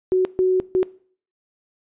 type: tone bursts at uneven times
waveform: sine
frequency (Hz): 371.2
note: F#4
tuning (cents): +6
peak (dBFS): -14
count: 3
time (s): 0.12-0.25 / 0.39-0.6 / 0.75-0.83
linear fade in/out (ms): 0
effects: noise-tail reverb RT60 0.5 s tail -21 dB re dry + resampled to 8000 Hz